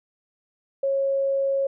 sine tone, 547 Hz, C#5, 23 cents flat, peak -20 dBFS, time 0.83-1.67 s, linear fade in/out 5 ms, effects none

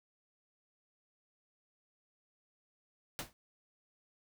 pink noise with exponential decay, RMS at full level -35 dBFS, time 3.19-3.33 s, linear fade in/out 0 ms, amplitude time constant 30 ms, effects none

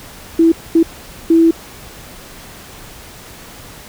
sine tone bursts at uneven times, 329.6 Hz, E4, in tune, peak -6 dBFS, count 3, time 0.39-0.52 / 0.75-0.83 / 1.3-1.51 s, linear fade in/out 5 ms, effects pink hiss -36 dBFS RMS until 3.88 s

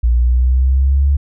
sine exponential sweep, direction up, 58.27 to 71.3 Hz, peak -9 dBFS, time 0.03-1.17 s, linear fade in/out 10 ms, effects none

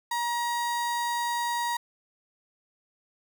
35% pulse tone, 950 Hz, A#5, 33 cents sharp, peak -25 dBFS, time 0.11-1.77 s, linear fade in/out 5 ms, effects none

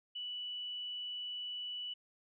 sine tone, 2960 Hz, F#7, in tune, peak -39 dBFS, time 0.15-1.94 s, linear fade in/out 10 ms, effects none

